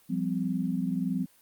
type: chord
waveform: sine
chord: F suspended second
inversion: none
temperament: equal with one note detuned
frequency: 174.61 / 196 / 255.9 Hz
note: F3 / G3 / C4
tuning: 0 / 0 / -38 cents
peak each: -31 dBFS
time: 0.09-1.26 s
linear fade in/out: 20 ms
effects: white hiss -61 dBFS RMS until 1.41 s + Opus 32 kbps